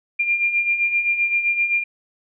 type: beating tone pair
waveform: sine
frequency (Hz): 2390 / 2397.7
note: D7 / D7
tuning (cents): +30 / +35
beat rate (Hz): 7.7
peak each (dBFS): -25 / -18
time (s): 0.19-1.84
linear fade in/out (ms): 10
effects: none